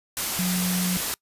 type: tone in noise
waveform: sine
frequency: 181.1 Hz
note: F#3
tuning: 37 cents flat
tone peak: -23 dBFS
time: 0.39-0.97 s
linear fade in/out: 0 ms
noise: white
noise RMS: -27 dBFS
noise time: 0.17-1.14 s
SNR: +1 dB
effects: noise-tail reverb RT60 0.1 s tail -25 dB re dry + resampled to 32000 Hz